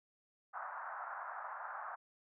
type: band-pass noise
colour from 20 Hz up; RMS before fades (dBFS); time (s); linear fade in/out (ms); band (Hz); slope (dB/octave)
white; -45; 0.53-1.96; 20; 680 to 1500; 48
effects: none